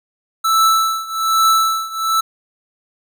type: tone with tremolo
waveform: square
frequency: 1318.5 Hz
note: E6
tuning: in tune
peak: -10 dBFS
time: 0.44-2.21 s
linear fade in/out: 10 ms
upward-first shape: triangle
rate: 1.2 Hz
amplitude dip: 90%
effects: none